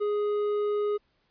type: tone with hard clipping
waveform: triangle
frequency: 415.3 Hz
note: G#4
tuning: in tune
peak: -26 dBFS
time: 0-0.98 s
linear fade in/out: 20 ms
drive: 9 dB
effects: pink hiss -71 dBFS RMS until 1.3 s + resampled to 11025 Hz